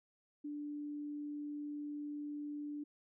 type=tone; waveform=sine; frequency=293.7 Hz; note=D4; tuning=in tune; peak=-40 dBFS; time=0.44-2.84 s; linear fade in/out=10 ms; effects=none